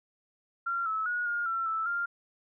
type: tone with pitch steps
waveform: sine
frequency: 1378 / 1301 / 1451 / 1419 / 1349 / 1318 / 1396 Hz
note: F6 / E6 / F#6 / F6 / E6 / E6 / F6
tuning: -24 / -23 / -34 / +27 / +40 / -1 / -1 cents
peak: -28 dBFS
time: 0.66-2.06 s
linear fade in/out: 10 ms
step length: 200 ms
effects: none